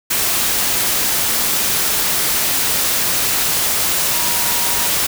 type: tone in noise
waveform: sine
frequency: 954 Hz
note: A#5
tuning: 40 cents sharp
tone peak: -28 dBFS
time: 4.13-4.88 s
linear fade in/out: 10 ms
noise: white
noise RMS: -17 dBFS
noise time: 0.1-5.07 s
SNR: -14 dB
effects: none